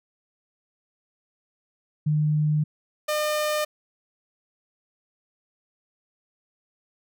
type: tone pair in turn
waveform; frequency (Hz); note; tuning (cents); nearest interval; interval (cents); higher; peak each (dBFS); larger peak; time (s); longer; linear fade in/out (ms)
sine / sawtooth; 151.6 / 605.1; D#3 / D#5; -45 / -48; 2 octaves; 2397; second; -19 / -19; neither; 2.06-2.64 / 3.08-3.65; first; 10
effects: none